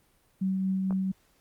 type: tone with tremolo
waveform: sine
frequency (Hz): 190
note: F#3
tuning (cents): +46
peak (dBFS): -24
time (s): 0.41-1.12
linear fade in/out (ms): 10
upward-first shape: triangle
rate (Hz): 4.3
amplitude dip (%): 25
type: clicks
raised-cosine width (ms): 1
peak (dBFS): -24 / -31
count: 2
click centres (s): 0.908 / 0.925
effects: pink hiss -66 dBFS RMS until 1.4 s + Opus 32 kbps